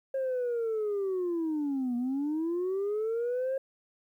sine linear two-way sweep, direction down then up, 540 to 237.6 to 540 Hz, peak -26 dBFS, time 0.14-3.58 s, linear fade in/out 5 ms, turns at 1.96 s, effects tanh soft clip ceiling -26 dBFS + 11-bit

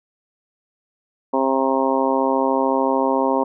harmonic tone, 133.7 Hz, C3, 38 cents sharp, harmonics 2 / 3 / 4 / 5 / 6 / 7 / 8, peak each -22 / -24 / -22 / -26 / -27 / -22 / -28 dBFS, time 1.33-3.44 s, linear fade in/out 10 ms, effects none

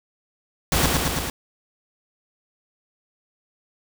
pink noise with echo, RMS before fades -20 dBFS, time 0.72-0.86 s, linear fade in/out 2 ms, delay 110 ms, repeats 4, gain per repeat -2 dB, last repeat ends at 1.3 s, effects none

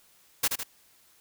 white noise with echo, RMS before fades -24 dBFS, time 0.43-0.48 s, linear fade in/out 10 ms, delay 78 ms, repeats 2, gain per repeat -5 dB, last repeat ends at 0.636 s, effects white hiss -61 dBFS RMS until 1.2 s

